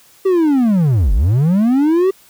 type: linear two-way sweep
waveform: triangle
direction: down then up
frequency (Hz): 392 to 42.06 to 392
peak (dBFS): -8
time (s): 0.25-2.11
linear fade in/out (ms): 10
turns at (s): 1.13
effects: white hiss -48 dBFS RMS until 2.29 s